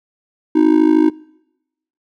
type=tone with amplitude modulation; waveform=triangle; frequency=312.5 Hz; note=D#4; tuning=8 cents sharp; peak=-3 dBFS; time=0.55-1.1 s; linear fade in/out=10 ms; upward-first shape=sine; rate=53.1 Hz; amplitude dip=90%; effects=noise-tail reverb RT60 0.9 s tail -24 dB re dry